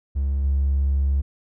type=tone with level steps; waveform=triangle; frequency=69 Hz; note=C#2; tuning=7 cents flat; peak=-17 / -14 dBFS; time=0.15-1.22 s; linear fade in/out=20 ms; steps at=0.44 s; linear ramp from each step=5 ms; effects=tanh soft clip ceiling -14 dBFS